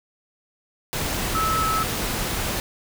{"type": "tone in noise", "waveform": "sine", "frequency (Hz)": 1300, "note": "E6", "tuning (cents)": -24, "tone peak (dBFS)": -21, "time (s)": [1.35, 1.83], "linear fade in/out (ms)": 0, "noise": "pink", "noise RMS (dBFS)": -26, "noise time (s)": [0.93, 2.6], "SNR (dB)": 2, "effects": []}